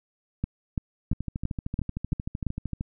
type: two click trains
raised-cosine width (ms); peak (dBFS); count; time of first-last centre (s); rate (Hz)
5; -18 / -14; 23 / 7; 1.13-2.809 / 0.44-2.467; 13.1 / 2.96
effects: none